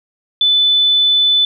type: tone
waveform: sine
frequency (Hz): 3500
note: A7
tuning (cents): -10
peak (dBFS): -9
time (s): 0.41-1.45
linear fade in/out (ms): 2
effects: none